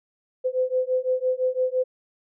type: beating tone pair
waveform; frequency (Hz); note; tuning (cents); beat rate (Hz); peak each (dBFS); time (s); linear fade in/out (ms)
sine; 508 / 513.9; B4 / C5; +49 / -31; 5.9; -24; 0.44-1.84; 20
effects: none